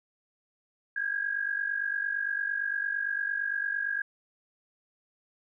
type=tone pair together; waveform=sine; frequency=1600 / 1648.8 Hz; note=G6 / G#6; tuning=+35 / -13 cents; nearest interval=minor second; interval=52 cents; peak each=-32 / -30 dBFS; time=0.96-4.02 s; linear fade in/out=5 ms; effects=none